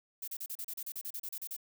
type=noise bursts; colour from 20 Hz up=violet; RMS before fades=-40 dBFS; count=15; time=0.22-1.565 s; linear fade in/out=5 ms; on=57 ms; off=35 ms; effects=none